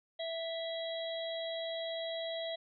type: harmonic tone with a mistuned harmonic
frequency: 659.3 Hz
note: E5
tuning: in tune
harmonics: 1 / 3 / 5 / 6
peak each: -37 / -48 / -44 / -45 dBFS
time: 0.19-2.56 s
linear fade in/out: 10 ms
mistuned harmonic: 6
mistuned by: -27 cents
effects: none